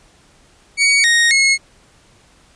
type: tone with pitch steps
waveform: sawtooth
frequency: 2247 / 1866 / 2172 Hz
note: C#7 / A#6 / C#7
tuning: +23 / +1 / -36 cents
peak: -7 dBFS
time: 0.77-1.58 s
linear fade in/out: 50 ms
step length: 270 ms
effects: pink hiss -51 dBFS RMS until 2.55 s + resampled to 22050 Hz